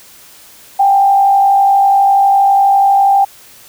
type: tone with frequency modulation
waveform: sine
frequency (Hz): 791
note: G5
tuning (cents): +15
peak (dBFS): -6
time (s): 0.79-3.25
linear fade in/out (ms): 10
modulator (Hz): 52.2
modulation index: 0.42
effects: white hiss -40 dBFS RMS until 3.68 s